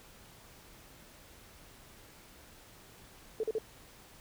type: tone bursts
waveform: sine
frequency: 440 Hz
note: A4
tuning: in tune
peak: -29 dBFS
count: 3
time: 3.4-3.584 s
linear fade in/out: 2 ms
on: 34 ms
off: 41 ms
effects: pink hiss -56 dBFS RMS until 4.2 s